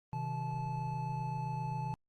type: tone cluster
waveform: triangle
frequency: 130.4 / 158 / 867 Hz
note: C3 / D#3 / A5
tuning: -5 / +27 / -26 cents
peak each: -36 / -38 / -37 dBFS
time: 0.13-1.94 s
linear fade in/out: 0 ms
effects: Opus 32 kbps